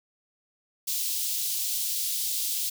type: high-pass noise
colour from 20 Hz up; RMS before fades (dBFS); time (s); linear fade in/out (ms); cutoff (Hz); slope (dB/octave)
white; -29; 0.87-2.7; 10; 3300; 24
effects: none